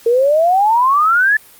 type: exponential sweep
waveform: sine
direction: up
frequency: 454 to 1760 Hz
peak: -9 dBFS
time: 0.06-1.37 s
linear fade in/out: 5 ms
effects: white hiss -43 dBFS RMS until 1.59 s + Opus 48 kbps